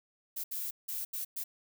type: noise bursts at uneven times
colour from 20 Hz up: violet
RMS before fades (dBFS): -37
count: 5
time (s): 0.36-0.44 / 0.51-0.71 / 0.88-1.05 / 1.13-1.25 / 1.36-1.44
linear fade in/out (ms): 10
effects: none